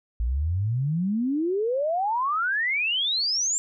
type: exponential sweep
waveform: sine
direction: up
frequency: 54.6 to 7470 Hz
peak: -22 dBFS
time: 0.2-3.58 s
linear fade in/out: 0 ms
effects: none